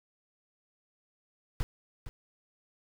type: noise with echo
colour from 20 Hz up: brown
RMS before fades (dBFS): -29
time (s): 1.6-1.63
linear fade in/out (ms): 0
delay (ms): 460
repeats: 1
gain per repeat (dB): -11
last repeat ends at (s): 2.09
effects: none